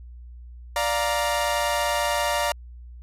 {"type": "chord", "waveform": "sawtooth", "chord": "Bb major", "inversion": "first", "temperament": "equal with one note detuned", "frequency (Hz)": [587.3, 698.5, 935.6], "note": ["D5", "F5", "Bb5"], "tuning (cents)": [0, 0, 6], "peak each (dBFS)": [-22, -24, -22], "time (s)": [0.76, 2.52], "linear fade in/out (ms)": 2, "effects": ["added 60 Hz sine -39 dBFS peak until 3.02 s", "resampled to 32000 Hz"]}